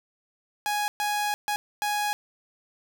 sawtooth tone bursts at uneven times, 831 Hz, G#5, 1 cent sharp, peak -21 dBFS, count 4, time 0.66-0.88 / 1-1.34 / 1.48-1.56 / 1.82-2.13 s, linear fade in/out 0 ms, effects none

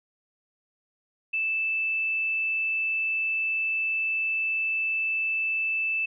sine tone, 2637 Hz, E7, in tune, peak -24 dBFS, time 1.33-6.06 s, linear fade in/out 10 ms, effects none

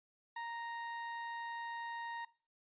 30% pulse tone, 932.3 Hz, A#5, in tune, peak -38 dBFS, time 0.36-2.25 s, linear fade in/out 5 ms, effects noise-tail reverb RT60 0.4 s tail -21 dB re dry + resampled to 8000 Hz

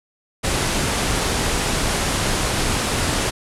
pink low-pass noise, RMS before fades -21 dBFS, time 0.43-3.31 s, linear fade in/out 20 ms, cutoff 11000 Hz, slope 48 dB/octave, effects none

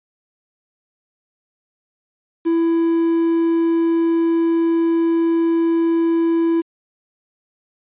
triangle tone with quantisation, 332.3 Hz, E4, 14 cents sharp, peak -12 dBFS, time 2.45-6.62 s, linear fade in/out 20 ms, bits 7, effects resampled to 8000 Hz

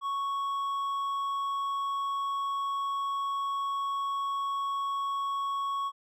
triangle tone with hard clipping, 1108.7 Hz, C#6, in tune, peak -30 dBFS, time 0.01-5.92 s, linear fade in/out 50 ms, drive 7 dB, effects none

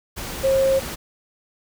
sine tone in noise, 536 Hz, C5, 42 cents sharp, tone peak -15 dBFS, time 0.43-0.8 s, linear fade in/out 20 ms, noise pink, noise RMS -31 dBFS, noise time 0.16-0.96 s, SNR +13 dB, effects none

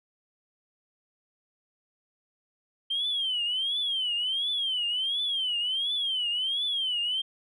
sine tone with vibrato, 3136 Hz, G7, in tune, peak -25 dBFS, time 2.9-7.22 s, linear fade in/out 10 ms, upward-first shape triangle, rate 1.4 Hz, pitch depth 200 cents each way, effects tanh soft clip ceiling -21 dBFS

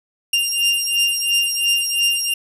sawtooth beating tone pair, 2794 / 2796.9 Hz, F7 / F7, 0 / +2 cents, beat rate 2.9 Hz, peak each -16 dBFS, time 0.33-2.34 s, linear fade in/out 5 ms, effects resampled to 32000 Hz + 8-bit

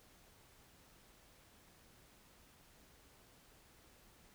silence, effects pink hiss -65 dBFS RMS until 4.34 s

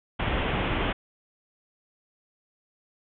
pink low-pass noise, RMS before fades -27 dBFS, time 0.19-0.93 s, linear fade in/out 10 ms, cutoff 3400 Hz, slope 96 dB/octave, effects none

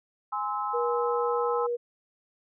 sine chord, Ab augmented, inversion none, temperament just, 830.6 / 1038.3 / 1297.8 Hz, Ab5 / C6 / E6, 0 / -14 / -27 cents, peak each -32 dBFS, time 0.32-1.67 s, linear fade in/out 10 ms
sine tone, 479 Hz, A#4, 47 cents sharp, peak -26 dBFS, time 0.73-1.77 s, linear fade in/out 20 ms
effects none

